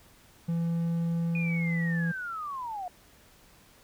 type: tone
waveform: triangle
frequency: 167.9 Hz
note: E3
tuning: 32 cents sharp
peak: -24 dBFS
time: 0.48-2.12 s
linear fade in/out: 10 ms
type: linear sweep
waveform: sine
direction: down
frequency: 2478 to 698.5 Hz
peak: -33 dBFS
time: 1.35-2.88 s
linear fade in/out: 2 ms
effects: pink hiss -58 dBFS RMS until 3.83 s